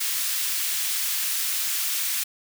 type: high-pass noise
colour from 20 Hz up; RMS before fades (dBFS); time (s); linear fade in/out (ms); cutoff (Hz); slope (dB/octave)
white; -26; 0-2.24; 10; 1800; 12
effects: none